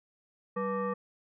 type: tone with frequency modulation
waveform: sine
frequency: 487.4 Hz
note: B4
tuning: 23 cents flat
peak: -29 dBFS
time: 0.56-0.94 s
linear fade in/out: 10 ms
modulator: 681 Hz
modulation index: 1.2
effects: none